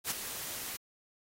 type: noise with ADSR envelope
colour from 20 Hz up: white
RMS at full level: -31 dBFS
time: 0.04-0.77 s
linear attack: 66 ms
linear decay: 14 ms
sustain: -9 dB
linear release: 8 ms
effects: AAC 48 kbps